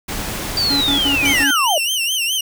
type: noise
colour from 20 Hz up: pink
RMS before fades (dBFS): -25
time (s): 0.08-1.44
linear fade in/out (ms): 10
type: linear sweep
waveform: sine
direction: down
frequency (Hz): 4699 to 569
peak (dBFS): -15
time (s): 0.57-1.78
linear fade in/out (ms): 2
type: tone bursts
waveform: square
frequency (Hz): 280.8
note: C#4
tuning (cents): +22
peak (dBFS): -20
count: 5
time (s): 0.7-1.51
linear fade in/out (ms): 5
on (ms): 110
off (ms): 65
type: tone with vibrato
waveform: sawtooth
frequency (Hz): 2910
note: F#7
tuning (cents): -29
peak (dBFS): -14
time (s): 1.25-2.41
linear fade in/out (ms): 5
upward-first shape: sine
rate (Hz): 4.8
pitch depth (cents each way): 140
effects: none